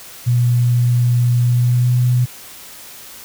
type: tone with pitch glide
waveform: sine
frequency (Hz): 121.5 to 123.98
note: B2 to B2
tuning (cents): -28 to +7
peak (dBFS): -11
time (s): 0.26-2.26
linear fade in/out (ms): 20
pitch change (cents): +35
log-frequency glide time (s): 1.46-1.97
effects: white hiss -37 dBFS RMS until 3.24 s

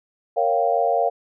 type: chord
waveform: sine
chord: G half-diminished seventh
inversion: first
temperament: equal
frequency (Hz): 466.2 / 554.4 / 698.5 / 784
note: Bb4 / Db5 / F5 / G5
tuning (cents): 0 / 0 / 0 / 0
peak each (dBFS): -24 / -23 / -20 / -25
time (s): 0.36-1.1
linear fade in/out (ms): 20
effects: none

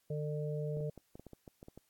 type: harmonic tone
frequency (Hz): 150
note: D3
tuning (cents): +37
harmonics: 1 / 3 / 4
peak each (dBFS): -36 / -40 / -44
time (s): 0.1-0.9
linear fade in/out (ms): 5
type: clicks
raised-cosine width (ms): 2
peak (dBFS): -36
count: 11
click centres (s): 0.77 / 0.806 / 0.977 / 1.155 / 1.196 / 1.267 / 1.333 / 1.478 / 1.629 / 1.684 / 1.776
effects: white hiss -75 dBFS RMS until 1.89 s + AAC 64 kbps

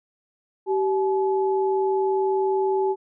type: tone pair together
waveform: sine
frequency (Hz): 385.5 / 854.7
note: G4 / G#5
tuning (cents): -29 / +49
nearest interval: octave + major second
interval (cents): 1378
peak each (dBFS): -20 / -26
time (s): 0.66-2.96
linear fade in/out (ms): 50
effects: none

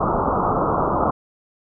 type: low-pass noise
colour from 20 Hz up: white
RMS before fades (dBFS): -20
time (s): 0-1.11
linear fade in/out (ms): 10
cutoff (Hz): 1300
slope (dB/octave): 96
effects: none

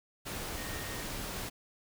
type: tone in noise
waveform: sine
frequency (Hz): 1854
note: A#6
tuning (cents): -10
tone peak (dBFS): -46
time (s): 0.57-1.03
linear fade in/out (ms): 20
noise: pink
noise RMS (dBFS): -39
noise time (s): 0.25-1.5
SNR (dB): -10
effects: none

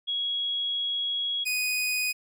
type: tone pair in turn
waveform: sine / sawtooth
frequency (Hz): 3322 / 2489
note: G#7 / D#7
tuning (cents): 0 / 0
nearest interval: perfect fourth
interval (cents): 500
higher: first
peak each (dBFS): -26 / -22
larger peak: second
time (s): 0.07-1.45 / 1.45-2.13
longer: first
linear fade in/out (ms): 20
effects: none

